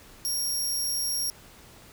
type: tone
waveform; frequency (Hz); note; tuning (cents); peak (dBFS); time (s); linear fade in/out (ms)
20% pulse; 5588; F8; 0; -21; 0.25-1.3; 0
effects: pink hiss -51 dBFS RMS until 1.92 s